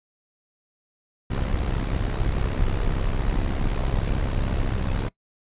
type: noise with amplitude modulation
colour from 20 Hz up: brown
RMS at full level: -20 dBFS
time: 1.3-5.09 s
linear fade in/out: 10 ms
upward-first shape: sine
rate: 66.7 Hz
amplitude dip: 75%
effects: noise-tail reverb RT60 0.1 s tail -21 dB re dry + resampled to 8000 Hz